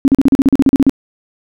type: tone bursts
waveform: sine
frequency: 271.1 Hz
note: C#4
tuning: 38 cents flat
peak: -4 dBFS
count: 13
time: 0.05-0.895 s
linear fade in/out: 0 ms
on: 29 ms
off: 39 ms
effects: none